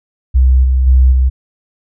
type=tone with level steps; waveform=sine; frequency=64.4 Hz; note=C2; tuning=27 cents flat; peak=-5 / -8 / -4 / -7 dBFS; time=0.34-1.3 s; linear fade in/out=20 ms; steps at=0.63 / 0.86 / 1.11 s; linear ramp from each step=20 ms; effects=none